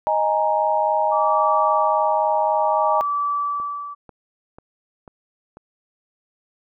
sine chord, D# suspended fourth, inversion none, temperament just, 622.3 / 829.7 / 933.4 Hz, D#5 / G#5 / A#5, 0 / -2 / +2 cents, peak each -21 dBFS, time 0.07-3.01 s, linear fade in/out 0 ms
sine tone with tremolo, 1156 Hz, D6, 28 cents flat, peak -19 dBFS, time 1.11-3.95 s, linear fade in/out 20 ms, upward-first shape sine, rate 0.59 Hz, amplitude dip 80%
click train, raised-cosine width 1 ms, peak -27 dBFS, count 5, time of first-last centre 3.6-5.57 s, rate 2.03 Hz
effects none

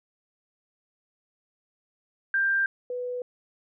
sine tone pair in turn, 1585 / 494.7 Hz, G6 / B4, +19 / +3 cents, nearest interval octave + minor sixth, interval 2016 cents, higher first, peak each -21 / -29 dBFS, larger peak first, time 2.34-2.66 / 2.9-3.22 s, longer neither, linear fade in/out 2 ms, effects none

